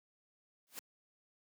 white noise with exponential growth, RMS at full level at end -41 dBFS, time 0.67-0.79 s, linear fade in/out 0 ms, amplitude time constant 25 ms, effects high-pass 150 Hz 12 dB/octave

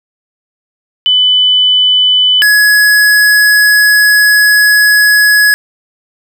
sine / square tone pair in turn, 3000 / 1683.7 Hz, F#7 / G#6, +23 / +23 cents, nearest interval minor seventh, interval 1000 cents, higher first, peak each -5 dBFS, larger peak neither, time 1.06-2.42 / 2.42-5.54 s, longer second, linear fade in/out 0 ms, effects none

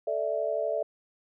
sine chord, A suspended fourth, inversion none, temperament equal, 440 / 587.3 / 659.3 Hz, A4 / D5 / E5, 0 / 0 / 0 cents, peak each -33 / -30 / -30 dBFS, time 0.07-0.83 s, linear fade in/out 5 ms, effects none

